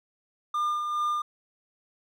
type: tone with tremolo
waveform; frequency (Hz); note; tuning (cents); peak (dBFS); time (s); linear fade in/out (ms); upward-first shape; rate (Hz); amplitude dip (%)
triangle; 1204; D6; +43; -22; 0.54-1.22; 5; sine; 2.4; 40
effects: none